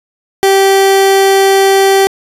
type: tone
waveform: 30% pulse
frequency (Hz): 389.2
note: G4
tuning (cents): -12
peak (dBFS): -3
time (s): 0.43-2.07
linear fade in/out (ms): 0
effects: resampled to 32000 Hz + 7-bit